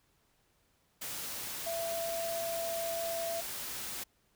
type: tone in noise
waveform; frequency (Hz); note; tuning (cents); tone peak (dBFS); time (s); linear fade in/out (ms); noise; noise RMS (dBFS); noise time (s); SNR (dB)
sine; 670; E5; +28; -34; 1.66-3.41; 10; white; -40; 1.01-4.04; +3
effects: pink hiss -72 dBFS RMS until 4.35 s